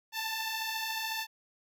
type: beating tone pair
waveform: 10% pulse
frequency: 876 / 890 Hz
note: A5 / A5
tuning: -8 / +20 cents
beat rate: 14 Hz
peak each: -30 / -26 dBFS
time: 0.12-1.27 s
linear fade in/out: 50 ms
effects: none